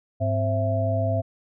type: tone cluster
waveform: sine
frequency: 102.4 / 259.9 / 532 / 665 Hz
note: G#2 / C4 / C5 / E5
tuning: -24 / -11 / +29 / +15 cents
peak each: -23 / -32 / -32 / -25 dBFS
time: 0.2-1.22 s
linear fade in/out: 20 ms
effects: none